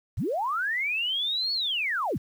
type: linear two-way sweep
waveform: sine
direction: up then down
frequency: 57 to 4435 to 57 Hz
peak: -25 dBFS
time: 0.17-2.18 s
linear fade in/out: 10 ms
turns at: 1.53 s
effects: 9-bit